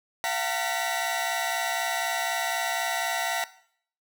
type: tone cluster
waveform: sawtooth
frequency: 687 / 751 / 910 / 1949 Hz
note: F5 / F#5 / A#5 / B6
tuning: -29 / +26 / -42 / -23 cents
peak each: -28 dBFS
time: 0.24-3.44 s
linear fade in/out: 0 ms
effects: noise-tail reverb RT60 0.6 s tail -18 dB re dry